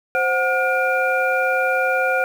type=tone cluster; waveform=sine; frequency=523 / 739 / 1432 / 2381 Hz; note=C5 / F#5 / F6 / D7; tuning=-1 / -2 / +43 / +23 cents; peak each=-21 / -23 / -20 / -26 dBFS; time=0.15-2.24 s; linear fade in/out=0 ms; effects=7-bit